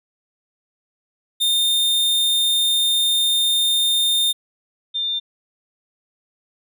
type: tone pair in turn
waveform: 45% pulse / sine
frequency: 3634 / 3601 Hz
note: A#7 / A7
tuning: -45 / +39 cents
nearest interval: unison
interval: 16 cents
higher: first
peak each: -16 / -20 dBFS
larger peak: first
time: 1.4-4.33 / 4.94-5.2 s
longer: first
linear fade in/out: 20 ms
effects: none